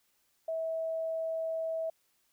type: tone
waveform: sine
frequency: 649 Hz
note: E5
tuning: 27 cents flat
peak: -31 dBFS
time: 0.48-1.9 s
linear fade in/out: 5 ms
effects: white hiss -73 dBFS RMS until 2.32 s